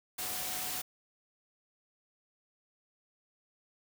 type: tone in noise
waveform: sine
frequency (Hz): 740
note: F#5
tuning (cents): 0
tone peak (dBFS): -48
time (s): 0.18-0.82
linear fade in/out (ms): 10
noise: white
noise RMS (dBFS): -37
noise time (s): 0.18-0.82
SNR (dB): -14
effects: none